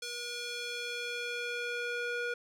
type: tone with band-pass filter sweep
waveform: square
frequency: 480.5 Hz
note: B4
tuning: 48 cents flat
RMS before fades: -37 dBFS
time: 0.02-2.34 s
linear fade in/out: 5 ms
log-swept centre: 4900 to 1500 Hz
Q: 1.1
effects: none